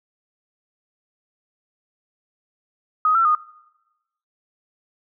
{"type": "tone with pitch steps", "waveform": "sine", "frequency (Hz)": [1254, 1345, 1232], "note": ["D#6", "E6", "D#6"], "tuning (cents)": [13, 34, -17], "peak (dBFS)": -14, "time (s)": [3.05, 3.35], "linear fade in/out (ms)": 2, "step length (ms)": 100, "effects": ["noise-tail reverb RT60 1.0 s tail -22 dB re dry"]}